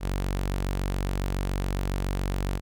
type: tone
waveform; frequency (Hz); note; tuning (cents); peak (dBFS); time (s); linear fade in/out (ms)
sawtooth; 47.18; F#1; +34; -22; 0-2.61; 50
effects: none